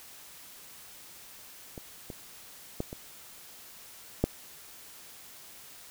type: clicks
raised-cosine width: 2 ms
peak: -27 / -26 / -17 / -25 / -10 dBFS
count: 5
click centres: 1.778 / 2.102 / 2.804 / 2.929 / 4.24 s
effects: white hiss -50 dBFS RMS until 5.9 s